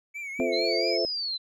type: tone with vibrato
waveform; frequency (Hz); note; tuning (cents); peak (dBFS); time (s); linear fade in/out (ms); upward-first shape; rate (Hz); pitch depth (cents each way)
triangle; 2265; C#7; +37; -32; 0.14-0.98; 20; triangle; 4.4; 94
type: tone with exponential decay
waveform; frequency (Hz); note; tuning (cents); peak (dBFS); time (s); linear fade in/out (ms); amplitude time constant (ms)
sine; 256; C4; -38; -25; 0.39-0.78; 5; 84
type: chord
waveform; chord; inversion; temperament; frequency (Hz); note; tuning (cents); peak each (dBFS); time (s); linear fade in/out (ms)
sine; F major seventh; none; equal; 349.2 / 440 / 523.3 / 659.3; F4 / A4 / C5 / E5; 0 / 0 / 0 / 0; -30; 0.4-1.05; 0
type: linear two-way sweep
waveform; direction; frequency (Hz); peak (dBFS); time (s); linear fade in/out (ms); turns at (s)
sine; up then down; 3980 to 5300 to 3980; -28; 0.52-1.38; 20; 1.01
effects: none